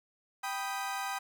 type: chord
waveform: 30% pulse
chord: G augmented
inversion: none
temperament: equal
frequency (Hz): 784 / 987.8 / 1244.5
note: G5 / B5 / D#6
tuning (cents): 0 / 0 / 0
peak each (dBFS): -34 / -37 / -37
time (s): 0.43-1.19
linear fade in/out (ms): 10
effects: none